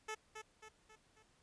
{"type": "tone with echo", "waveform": "10% pulse", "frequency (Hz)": 434.9, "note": "A4", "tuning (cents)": -20, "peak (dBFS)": -33, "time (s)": [0.08, 0.15], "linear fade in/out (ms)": 10, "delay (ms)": 270, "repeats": 4, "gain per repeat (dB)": -6, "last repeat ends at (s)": 1.23, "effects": ["pink hiss -72 dBFS RMS until 1.42 s", "resampled to 22050 Hz"]}